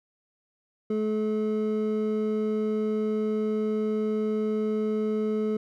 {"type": "tone pair together", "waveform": "triangle", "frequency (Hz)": [215, 430], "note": ["A3", "A4"], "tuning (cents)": [-40, -40], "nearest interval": "octave", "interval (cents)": 1200, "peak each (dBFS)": -25, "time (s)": [0.9, 5.57], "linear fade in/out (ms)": 5, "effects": []}